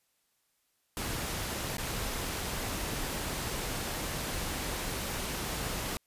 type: noise with dropouts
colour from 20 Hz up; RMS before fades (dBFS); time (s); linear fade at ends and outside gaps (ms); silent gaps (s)
pink; -35; 0.97-5.97; 0; 1.769-1.782
effects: white hiss -75 dBFS RMS until 6.06 s + resampled to 32000 Hz